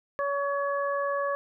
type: harmonic tone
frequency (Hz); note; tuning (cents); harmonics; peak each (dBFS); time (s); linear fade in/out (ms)
564; C#5; +30; 1 / 2 / 3; -28 / -30 / -35; 0.19-1.35; 0
effects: none